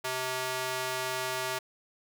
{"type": "tone with high-pass filter", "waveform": "square", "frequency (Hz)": 128.9, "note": "C3", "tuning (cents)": -26, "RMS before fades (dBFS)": -33, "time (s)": [0.04, 1.59], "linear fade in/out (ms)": 10, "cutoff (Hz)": 650, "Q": 0.63, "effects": []}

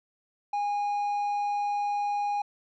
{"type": "tone", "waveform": "triangle", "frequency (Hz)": 820, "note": "G#5", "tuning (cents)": -22, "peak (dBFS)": -24, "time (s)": [0.53, 2.42], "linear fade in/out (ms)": 5, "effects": ["resampled to 16000 Hz"]}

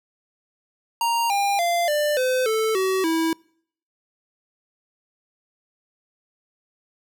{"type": "tone with pitch steps", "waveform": "square", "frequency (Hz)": [932.3, 802.3, 690.4, 594.1, 511.3, 440, 378.6, 325.8], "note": ["A#5", "G5", "F5", "D5", "C5", "A4", "F#4", "E4"], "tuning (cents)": [0, 40, -20, 20, -40, 0, 40, -20], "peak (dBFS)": -20, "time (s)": [1.01, 3.33], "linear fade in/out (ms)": 2, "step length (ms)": 290, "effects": ["noise-tail reverb RT60 0.6 s tail -26 dB re dry"]}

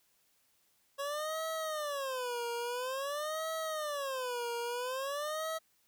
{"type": "tone with vibrato", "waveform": "25% pulse", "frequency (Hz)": 551, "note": "C#5", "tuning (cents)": -11, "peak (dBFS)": -31, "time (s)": [0.98, 5.59], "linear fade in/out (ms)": 20, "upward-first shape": "sine", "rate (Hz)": 0.49, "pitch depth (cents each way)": 270, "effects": ["white hiss -72 dBFS RMS until 5.87 s"]}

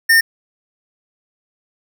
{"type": "tone", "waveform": "square", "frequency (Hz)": 1817, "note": "A#6", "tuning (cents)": -45, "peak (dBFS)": -9, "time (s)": [0.09, 0.21], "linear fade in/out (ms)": 10, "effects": []}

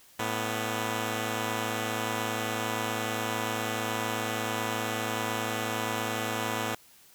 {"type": "tone pair together", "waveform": "5% pulse", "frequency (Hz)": [110, 247.1], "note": ["A2", "B3"], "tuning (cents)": [0, 1], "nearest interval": "octave + major second", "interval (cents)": 1401, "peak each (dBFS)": [-20, -21], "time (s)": [0.19, 6.75], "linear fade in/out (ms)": 5, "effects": ["white hiss -57 dBFS RMS until 7.14 s"]}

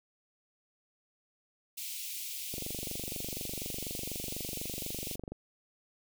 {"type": "high-pass noise", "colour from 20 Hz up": "white", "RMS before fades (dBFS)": -40, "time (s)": [1.77, 5.16], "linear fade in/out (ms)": 10, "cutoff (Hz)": 2300, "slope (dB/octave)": 48}
{"type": "click train", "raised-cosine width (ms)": 2, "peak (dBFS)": -27, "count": 68, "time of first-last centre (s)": [2.54, 5.32], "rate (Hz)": 24.1}
{"effects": []}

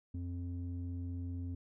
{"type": "tone with low-pass filter", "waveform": "square", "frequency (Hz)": 87.6, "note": "F2", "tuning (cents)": 6, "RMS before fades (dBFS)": -40, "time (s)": [0.14, 1.55], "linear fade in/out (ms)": 5, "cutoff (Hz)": 210, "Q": 9.8, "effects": []}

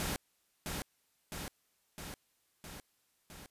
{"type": "noise with echo", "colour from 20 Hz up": "pink", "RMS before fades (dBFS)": -36, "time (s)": [0, 0.16], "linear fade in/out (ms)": 0, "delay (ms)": 660, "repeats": 5, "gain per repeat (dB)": -3, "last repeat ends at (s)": 3.46, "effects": ["white hiss -75 dBFS RMS until 3.5 s", "resampled to 32000 Hz"]}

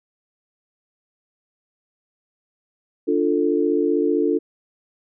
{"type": "chord", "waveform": "sine", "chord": "D minor", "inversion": "none", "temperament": "equal with one note detuned", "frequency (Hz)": [293.7, 349.2, 442.8], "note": ["D4", "F4", "A4"], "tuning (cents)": [0, 0, 11], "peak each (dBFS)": -21, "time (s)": [3.07, 4.39], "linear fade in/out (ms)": 20, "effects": []}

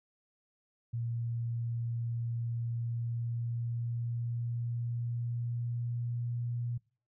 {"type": "tone with pitch glide", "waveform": "sine", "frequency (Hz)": [117.2, 119.8], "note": ["A#2", "A#2"], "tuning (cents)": [10, 48], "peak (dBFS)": -32, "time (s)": [0.93, 6.78], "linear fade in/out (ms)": 10, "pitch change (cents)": 38, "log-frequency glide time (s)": [2.7, 6.54], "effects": ["noise-tail reverb RT60 0.4 s tail -24 dB re dry"]}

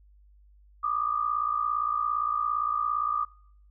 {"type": "tone pair together", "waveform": "sine", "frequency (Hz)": [1174.7, 1232.2], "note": ["D6", "D#6"], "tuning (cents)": [0, -17], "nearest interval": "minor second", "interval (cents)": 83, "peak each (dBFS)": -28, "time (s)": [0.83, 3.25], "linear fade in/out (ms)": 10, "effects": ["noise-tail reverb RT60 0.7 s tail -25 dB re dry", "added 50 Hz sine -54 dBFS peak until 3.7 s"]}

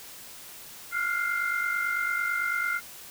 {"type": "tone cluster", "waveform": "sine", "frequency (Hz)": [1387, 1436, 2097], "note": ["F6", "F6", "C7"], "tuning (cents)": [-12, 48, 3], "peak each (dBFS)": -30, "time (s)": [0.91, 2.81], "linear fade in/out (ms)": 50, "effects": ["white hiss -45 dBFS RMS until 3.1 s"]}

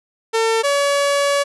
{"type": "tone pair in turn", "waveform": "sawtooth", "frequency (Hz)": [449.9, 566.8], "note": ["A4", "C#5"], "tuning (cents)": [39, 38], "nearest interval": "major third", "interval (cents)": 399, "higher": "second", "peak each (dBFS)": -11, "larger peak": "neither", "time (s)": [[0.33, 0.63], [0.63, 1.44]], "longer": "second", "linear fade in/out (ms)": 20, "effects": ["resampled to 24000 Hz"]}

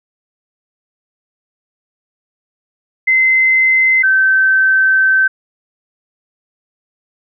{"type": "tone pair in turn", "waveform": "sine", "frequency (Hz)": [2061, 1544], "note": ["C7", "G6"], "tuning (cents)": [-27, -27], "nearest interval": "perfect fourth", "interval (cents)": 500, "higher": "first", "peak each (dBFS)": -8, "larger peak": "neither", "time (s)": [[3.07, 4.03], [4.03, 5.28]], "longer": "second", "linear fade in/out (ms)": 10, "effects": []}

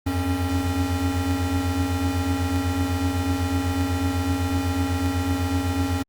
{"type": "tone cluster", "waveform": "square", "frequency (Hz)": [84.4, 92.4, 273.2], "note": ["E2", "F#2", "C#4"], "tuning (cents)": [41, -2, -25], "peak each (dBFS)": [-27, -27, -26], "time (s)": [0.06, 6.03], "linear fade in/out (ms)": 10, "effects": ["Opus 32 kbps"]}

